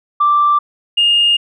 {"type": "tone pair in turn", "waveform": "sine", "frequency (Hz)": [1174.7, 2835], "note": ["D6", "F7"], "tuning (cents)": [0, 25], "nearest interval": "octave + minor third", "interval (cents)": 1525, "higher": "second", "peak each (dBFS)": -8, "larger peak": "neither", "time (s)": [[0.2, 0.59], [0.97, 1.37]], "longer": "second", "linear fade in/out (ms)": 10, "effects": ["tanh soft clip ceiling -4 dBFS"]}